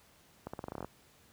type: accelerating click train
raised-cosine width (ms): 1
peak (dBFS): -25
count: 11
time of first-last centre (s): 0.47-0.846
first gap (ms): 65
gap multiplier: 0.87
effects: pink hiss -63 dBFS RMS until 1.32 s + high-pass 60 Hz 12 dB/octave